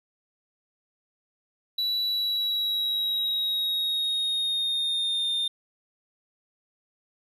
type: tone with pitch glide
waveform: triangle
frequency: 3937 to 3631 Hz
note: B7 to A#7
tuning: -6 to -46 cents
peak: -23 dBFS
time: 1.78-5.48 s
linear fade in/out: 5 ms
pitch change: -140 cents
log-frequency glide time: 2.06-5.31 s
effects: none